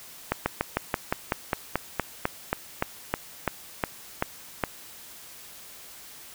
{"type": "slowing click train", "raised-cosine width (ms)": 0.5, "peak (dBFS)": -8, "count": 18, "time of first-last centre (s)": [0.32, 4.638], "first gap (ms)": 140, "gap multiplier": 1.07, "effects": ["white hiss -46 dBFS RMS until 6.34 s"]}